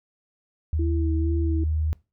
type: tone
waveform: sine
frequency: 77.8 Hz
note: D#2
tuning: in tune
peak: -21 dBFS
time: 0.73-1.93 s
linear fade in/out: 0 ms
type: tone with vibrato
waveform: sine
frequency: 329.6 Hz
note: E4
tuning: in tune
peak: -27 dBFS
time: 0.79-1.64 s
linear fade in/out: 5 ms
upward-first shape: sine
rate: 2.2 Hz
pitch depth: 32 cents each way
effects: noise-tail reverb RT60 0.3 s tail -23 dB re dry